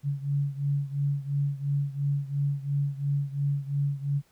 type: beating tone pair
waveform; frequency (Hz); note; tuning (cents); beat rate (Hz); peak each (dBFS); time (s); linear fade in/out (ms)
sine; 140.7 / 143.6; C#3 / D3; +26 / -39; 2.9; -27 / -30; 0.03-4.22; 50
effects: pink hiss -65 dBFS RMS until 4.31 s

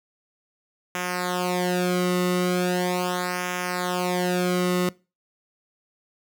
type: tone with flanger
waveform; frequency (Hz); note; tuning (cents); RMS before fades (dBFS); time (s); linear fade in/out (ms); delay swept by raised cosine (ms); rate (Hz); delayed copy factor
sawtooth; 180; F#3; -47; -24; 0.95-4.89; 0; 0.23 to 1.23; 0.39; -0.85
effects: noise-tail reverb RT60 0.3 s tail -23 dB re dry

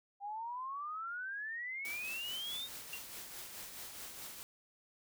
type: exponential sweep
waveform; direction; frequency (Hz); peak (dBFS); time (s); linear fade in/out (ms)
sine; up; 792 to 3768; -39; 0.2-2.69; 50
type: noise with tremolo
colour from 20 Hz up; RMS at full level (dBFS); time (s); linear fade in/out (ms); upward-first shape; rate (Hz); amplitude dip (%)
white; -46; 1.85-4.43; 0; triangle; 4.7; 45
type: tone with exponential decay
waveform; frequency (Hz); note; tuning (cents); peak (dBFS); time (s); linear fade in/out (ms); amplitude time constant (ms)
sine; 2768; F7; -16; -38; 2.93-3.05; 2; 26
effects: none

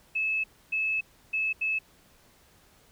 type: tone bursts at uneven times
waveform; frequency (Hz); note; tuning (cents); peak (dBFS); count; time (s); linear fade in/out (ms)
sine; 2600; E7; -24; -25; 4; 0.15-0.44 / 0.72-1.01 / 1.33-1.53 / 1.61-1.79; 10
effects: pink hiss -60 dBFS RMS until 2.91 s

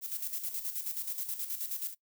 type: noise with tremolo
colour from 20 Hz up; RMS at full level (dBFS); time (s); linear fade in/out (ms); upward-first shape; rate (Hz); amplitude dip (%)
violet; -35; 0.01-1.95; 50; square; 9.4; 60
effects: noise-tail reverb RT60 0.1 s tail -19 dB re dry

